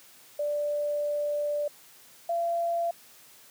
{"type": "tone pair in turn", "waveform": "sine", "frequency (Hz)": [587.3, 681.1], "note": ["D5", "F5"], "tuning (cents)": [0, -44], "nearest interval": "minor third", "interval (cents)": 256, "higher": "second", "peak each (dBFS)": [-26, -25], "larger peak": "second", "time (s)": [[0.39, 1.68], [2.29, 2.91]], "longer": "first", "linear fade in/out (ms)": 5, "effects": ["white hiss -54 dBFS RMS until 3.5 s", "high-pass 100 Hz 12 dB/octave"]}